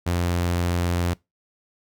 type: tone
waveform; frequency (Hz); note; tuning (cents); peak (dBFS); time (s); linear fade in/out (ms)
sawtooth; 87.31; F2; 0; -17; 0.06-1.14; 10
effects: noise-tail reverb RT60 0.2 s tail -23 dB re dry